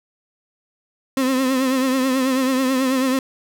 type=tone with vibrato; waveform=35% pulse; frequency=261.6 Hz; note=C4; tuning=in tune; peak=-15 dBFS; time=1.17-3.19 s; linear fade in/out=2 ms; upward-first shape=triangle; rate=9.2 Hz; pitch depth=67 cents each way; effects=none